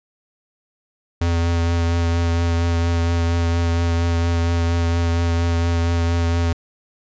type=tone with vibrato; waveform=square; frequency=84.7 Hz; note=E2; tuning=48 cents sharp; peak=-17 dBFS; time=1.21-6.53 s; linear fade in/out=5 ms; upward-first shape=triangle; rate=4.3 Hz; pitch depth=18 cents each way; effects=resampled to 16000 Hz